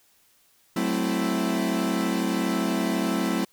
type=chord; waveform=40% pulse; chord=F# half-diminished seventh; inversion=none; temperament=equal with one note detuned; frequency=187.8 / 220 / 261.6 / 329.6 Hz; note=F#3 / A3 / C4 / E4; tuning=+26 / 0 / 0 / 0 cents; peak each=-28 dBFS; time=0.76-3.45 s; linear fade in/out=5 ms; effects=white hiss -62 dBFS RMS until 3.52 s